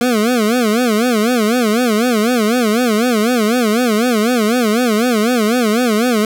25% pulse tone with vibrato, 230 Hz, A#3, 23 cents flat, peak -8 dBFS, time 0.01-6.25 s, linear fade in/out 2 ms, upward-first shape sine, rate 4 Hz, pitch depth 170 cents each way, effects none

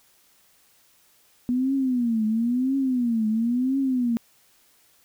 sine tone with vibrato, 242.6 Hz, B3, 31 cents flat, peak -20 dBFS, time 1.49-4.17 s, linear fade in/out 0 ms, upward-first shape triangle, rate 0.98 Hz, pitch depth 220 cents each way, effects white hiss -60 dBFS RMS until 5.04 s

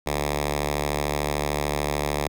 5% pulse tone with notch filter, 73.42 Hz, D2, in tune, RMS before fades -26 dBFS, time 0.06-2.28 s, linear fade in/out 10 ms, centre 240 Hz, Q 1.6, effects none

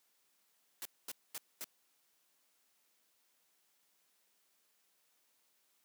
white noise bursts, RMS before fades -43 dBFS, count 4, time 0.82-1.642 s, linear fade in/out 0 ms, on 33 ms, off 230 ms, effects white hiss -75 dBFS RMS until 5.84 s + high-pass 200 Hz 12 dB/octave

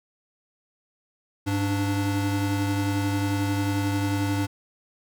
square tone pair together, 101.2 / 292.4 Hz, G#2 / D4, -44 / -7 cents, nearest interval octave + tritone, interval 1837 cents, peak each -26 / -27 dBFS, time 1.46-4.47 s, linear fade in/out 20 ms, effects none

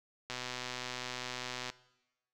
click train, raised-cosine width 0.2 ms, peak -21 dBFS, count 176, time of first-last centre 0.3-1.7 s, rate 125 Hz, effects noise-tail reverb RT60 1.0 s tail -20 dB re dry

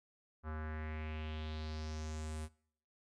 square tone with low-pass filter sweep, 77.78 Hz, D#2, in tune, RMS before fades -42 dBFS, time 0.43-2.49 s, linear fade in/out 50 ms, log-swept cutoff 1300 to 9800 Hz, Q 3.2, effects noise-tail reverb RT60 0.6 s tail -22 dB re dry

